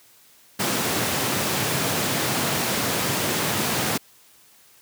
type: high-pass noise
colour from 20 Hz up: pink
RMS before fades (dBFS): -24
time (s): 0.59-3.98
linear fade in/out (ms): 10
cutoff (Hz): 110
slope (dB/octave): 24
effects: white hiss -54 dBFS RMS until 4.81 s + high-pass 60 Hz 12 dB/octave